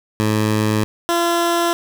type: tone pair in turn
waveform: 15% pulse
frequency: 107.6 / 341.6 Hz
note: A2 / F4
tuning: -38 / -38 cents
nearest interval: octave + minor sixth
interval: 2000 cents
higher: second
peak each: -9 / -9 dBFS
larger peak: neither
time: 0.2-0.84 / 1.09-1.73 s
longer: neither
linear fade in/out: 0 ms
effects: none